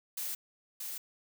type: noise with echo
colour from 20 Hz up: blue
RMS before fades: -37 dBFS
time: 0.17-0.35 s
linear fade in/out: 5 ms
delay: 630 ms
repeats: 1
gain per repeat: -3 dB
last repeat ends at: 0.98 s
effects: none

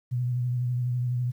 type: tone with vibrato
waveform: sine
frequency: 123.47 Hz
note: B2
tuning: in tune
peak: -24 dBFS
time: 0.11-1.32 s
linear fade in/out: 20 ms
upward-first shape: triangle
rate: 12 Hz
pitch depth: 39 cents each way
effects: 10-bit

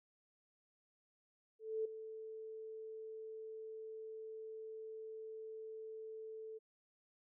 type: tone with ADSR envelope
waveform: sine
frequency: 440 Hz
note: A4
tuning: in tune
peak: -34 dBFS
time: 1.59-6.59 s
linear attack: 260 ms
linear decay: 7 ms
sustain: -12 dB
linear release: 20 ms
effects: none

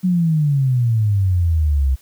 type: exponential sweep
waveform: sine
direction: down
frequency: 187.1 to 64.4 Hz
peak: -13 dBFS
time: 0.03-1.96 s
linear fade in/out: 20 ms
effects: white hiss -52 dBFS RMS until 2.01 s

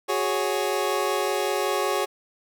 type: chord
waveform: 25% pulse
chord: F# suspended second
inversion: none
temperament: equal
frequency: 370 / 415.3 / 554.4 Hz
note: F#4 / G#4 / C#5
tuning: 0 / 0 / 0 cents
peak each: -24 / -23 / -24 dBFS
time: 0.08-2.06 s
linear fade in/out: 20 ms
effects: none

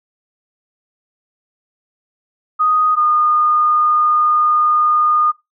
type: tone pair in turn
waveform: sine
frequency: 1244.5 / 1222.4 Hz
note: D#6 / D#6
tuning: 0 / -31 cents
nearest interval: unison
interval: 31 cents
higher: first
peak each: -11 dBFS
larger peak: neither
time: 2.59-2.96 / 2.96-5.32 s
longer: second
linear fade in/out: 20 ms
effects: noise-tail reverb RT60 0.2 s tail -19 dB re dry

